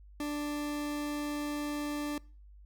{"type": "tone", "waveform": "40% pulse", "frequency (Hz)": 294, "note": "D4", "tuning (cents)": 2, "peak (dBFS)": -32, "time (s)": [0.2, 2.18], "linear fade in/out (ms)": 2, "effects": ["noise-tail reverb RT60 0.4 s tail -24 dB re dry", "added 50 Hz sine -51 dBFS peak until 2.65 s"]}